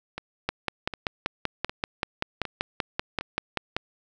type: two click trains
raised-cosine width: 0.3 ms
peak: -9 / -17 dBFS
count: 18 / 5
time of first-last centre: 0.49-3.766 / 0.18-3.21 s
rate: 5.19 / 1.32 Hz
effects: none